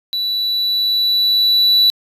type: tone with level ramp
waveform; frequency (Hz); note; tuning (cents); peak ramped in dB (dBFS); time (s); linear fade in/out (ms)
triangle; 3951; B7; 0; -16 to -7; 0.13-1.9; 0
effects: resampled to 32000 Hz